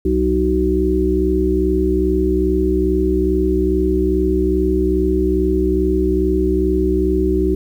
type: harmonic tone with a mistuned harmonic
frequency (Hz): 62.4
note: B1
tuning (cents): +19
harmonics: 1 / 3 / 5 / 6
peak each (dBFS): -19 / -23 / -19 / -17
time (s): 0.05-7.55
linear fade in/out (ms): 5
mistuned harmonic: 1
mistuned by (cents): +75
effects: 8-bit